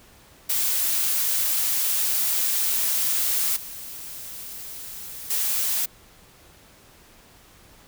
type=noise with level steps; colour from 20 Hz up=blue; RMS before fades=-23 / -37 / -24 dBFS; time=0.49-5.86 s; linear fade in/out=10 ms; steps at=3.56 / 5.3 s; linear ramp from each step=5 ms; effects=pink hiss -52 dBFS RMS until 7.87 s